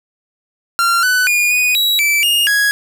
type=tone with pitch steps; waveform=45% pulse; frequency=1378 / 1497 / 2435 / 2477 / 3885 / 2321 / 2842 / 1662 Hz; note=F6 / F#6 / D#7 / D#7 / B7 / D7 / F7 / G#6; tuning=-24 / +20 / -38 / -8 / -29 / -21 / +30 / +1 cents; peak=-11 dBFS; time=0.79-2.71 s; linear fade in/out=0 ms; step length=240 ms; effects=none